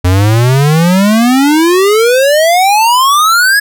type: exponential sweep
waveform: square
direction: up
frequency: 87.6 to 1700 Hz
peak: -6 dBFS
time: 0.04-3.6 s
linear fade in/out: 10 ms
effects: none